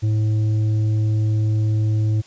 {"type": "tone with tanh clipping", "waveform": "sine", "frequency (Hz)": 107.9, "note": "A2", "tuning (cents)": -33, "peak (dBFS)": -17, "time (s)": [0.02, 2.22], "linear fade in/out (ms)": 20, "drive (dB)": 6, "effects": ["white hiss -49 dBFS RMS until 2.26 s", "resampled to 16000 Hz"]}